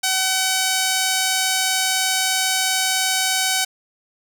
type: tone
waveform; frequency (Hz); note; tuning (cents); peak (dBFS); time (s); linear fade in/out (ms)
5% pulse; 757; F#5; +39; -6; 0.03-3.65; 10
effects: none